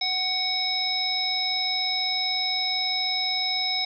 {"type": "harmonic tone with a mistuned harmonic", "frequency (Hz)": 744, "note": "F#5", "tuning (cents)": 9, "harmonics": [1, 3, 5, 7], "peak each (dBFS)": [-33, -31, -27, -27], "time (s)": [0.01, 3.85], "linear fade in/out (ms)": 5, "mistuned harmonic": 5, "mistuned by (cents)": 43, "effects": []}